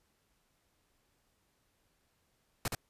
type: noise with echo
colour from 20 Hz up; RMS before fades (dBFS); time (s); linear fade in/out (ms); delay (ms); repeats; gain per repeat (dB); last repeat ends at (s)
pink; -33; 2.65-2.68; 2; 70; 1; -3; 2.75
effects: pink hiss -75 dBFS RMS until 2.89 s + resampled to 32000 Hz